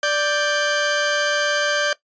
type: tone pair together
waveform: sawtooth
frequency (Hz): 587.3 / 1570.8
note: D5 / G6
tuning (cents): 0 / +3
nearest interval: octave + perfect fourth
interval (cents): 1703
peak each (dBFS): -17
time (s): 0.03-1.93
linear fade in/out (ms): 2
effects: noise-tail reverb RT60 0.1 s tail -17 dB re dry + resampled to 16000 Hz